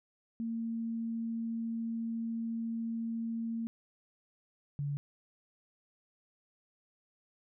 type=tone pair in turn; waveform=sine; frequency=228.5 / 143.16 Hz; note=A#3 / D3; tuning=-34 / -44 cents; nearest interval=minor sixth; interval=810 cents; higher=first; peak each=-33 / -32 dBFS; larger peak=second; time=0.4-3.67 / 4.79-4.97 s; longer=first; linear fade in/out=0 ms; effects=none